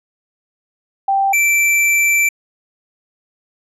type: tone pair in turn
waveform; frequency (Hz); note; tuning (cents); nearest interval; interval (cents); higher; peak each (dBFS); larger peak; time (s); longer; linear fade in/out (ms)
sine / square; 784 / 2337; G5 / D7; 0 / -9; octave + perfect fifth; 1891; second; -12; neither; 1.08-1.33 / 1.33-2.29; second; 5
effects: resampled to 32000 Hz